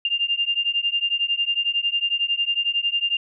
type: beating tone pair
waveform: sine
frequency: 2794 / 2805 Hz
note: F7 / F7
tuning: 0 / +7 cents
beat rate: 11 Hz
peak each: -23 dBFS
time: 0.05-3.17 s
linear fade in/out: 2 ms
effects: none